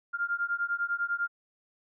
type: beating tone pair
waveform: sine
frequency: 1396 / 1406 Hz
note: F6 / F6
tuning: -1 / +11 cents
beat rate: 10 Hz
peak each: -31 dBFS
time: 0.13-1.28 s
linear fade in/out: 20 ms
effects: none